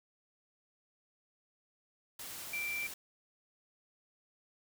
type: tone in noise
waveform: sine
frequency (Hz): 2349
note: D7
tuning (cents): 0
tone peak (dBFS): -35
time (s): 2.53-2.87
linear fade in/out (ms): 5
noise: white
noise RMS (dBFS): -45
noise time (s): 2.19-2.94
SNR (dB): +7
effects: none